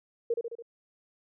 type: tone with echo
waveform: sine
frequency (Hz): 466.2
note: A#4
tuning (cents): 0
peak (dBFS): -24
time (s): 0.3-0.34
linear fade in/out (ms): 5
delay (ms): 71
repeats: 4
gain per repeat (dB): -4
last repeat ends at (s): 0.624
effects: none